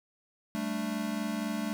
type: chord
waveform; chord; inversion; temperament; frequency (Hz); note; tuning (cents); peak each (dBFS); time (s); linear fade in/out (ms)
square; G suspended second; none; equal; 196 / 220 / 293.7; G3 / A3 / D4; 0 / 0 / 0; -38 / -34 / -38; 0.55-1.73; 0
effects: none

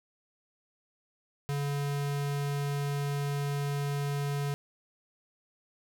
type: tone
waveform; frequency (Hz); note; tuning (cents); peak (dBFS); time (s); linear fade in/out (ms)
square; 142.5; C#3; +48; -30; 1.49-4.54; 0
effects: none

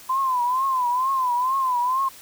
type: tone with vibrato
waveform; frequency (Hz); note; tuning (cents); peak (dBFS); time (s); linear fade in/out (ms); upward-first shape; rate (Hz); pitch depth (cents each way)
sine; 1022; C6; -41; -19; 0.09-2.09; 10; triangle; 2.2; 120
effects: white hiss -45 dBFS RMS until 2.21 s

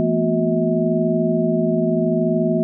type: tone cluster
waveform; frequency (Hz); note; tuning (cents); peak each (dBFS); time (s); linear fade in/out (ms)
sine; 167.6 / 220.9 / 241.6 / 364.5 / 641; E3 / A3 / B3 / F#4 / E5; +29 / +7 / -38 / -26 / -49; -22; 0-2.63; 0
effects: none

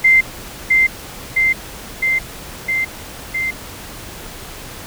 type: tone with echo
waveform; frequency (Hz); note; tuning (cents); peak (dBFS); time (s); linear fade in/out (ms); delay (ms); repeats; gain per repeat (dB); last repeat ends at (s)
sine; 2085; C7; -7; -7; 0.04-0.21; 10; 660; 5; -2; 3.51
effects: pink hiss -33 dBFS RMS until 4.86 s

